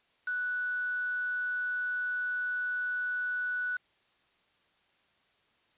sine tone with quantisation, 1480 Hz, F#6, in tune, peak -30 dBFS, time 0.27-3.77 s, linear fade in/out 5 ms, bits 7, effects white hiss -69 dBFS RMS until 5.77 s + resampled to 8000 Hz

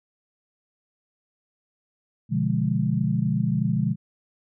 sine chord, B diminished seventh, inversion none, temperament equal, 123.47 / 146.83 / 174.61 / 207.7 Hz, B2 / D3 / F3 / Ab3, 0 / 0 / 0 / 0 cents, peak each -26 dBFS, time 2.29-3.96 s, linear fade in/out 50 ms, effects none

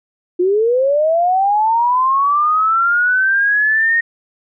sine linear sweep, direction up, 347.4 to 1864.7 Hz, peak -11 dBFS, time 0.39-4.01 s, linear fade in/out 10 ms, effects none

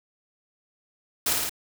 white noise with echo, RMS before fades -24 dBFS, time 1.26-1.33 s, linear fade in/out 5 ms, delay 55 ms, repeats 3, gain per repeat -2 dB, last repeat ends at 1.495 s, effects none

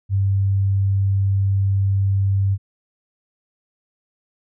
sine tone, 98 Hz, G2, in tune, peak -15 dBFS, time 0.09-2.58 s, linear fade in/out 50 ms, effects none

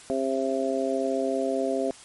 harmonic tone, 133.6 Hz, C3, 36 cents sharp, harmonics 2 / 3 / 4 / 5, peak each -29 / -29 / -29 / -29 dBFS, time 0.1-1.91 s, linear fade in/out 0 ms, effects white hiss -48 dBFS RMS until 2.04 s + MP3 48 kbps

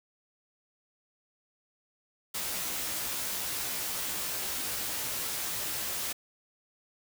white noise with comb filter, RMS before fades -34 dBFS, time 2.34-6.13 s, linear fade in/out 10 ms, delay 16 ms, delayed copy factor +0.6, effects none

